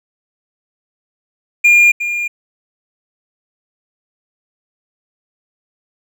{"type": "tone with echo", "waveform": "triangle", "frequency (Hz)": 2412, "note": "D7", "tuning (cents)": 46, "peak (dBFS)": -4, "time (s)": [1.64, 1.92], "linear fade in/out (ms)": 10, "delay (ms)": 360, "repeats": 1, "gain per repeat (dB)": -11, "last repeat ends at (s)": 2.28, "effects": []}